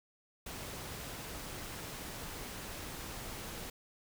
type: noise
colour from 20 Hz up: pink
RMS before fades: -44 dBFS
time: 0.46-3.7 s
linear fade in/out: 5 ms
effects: none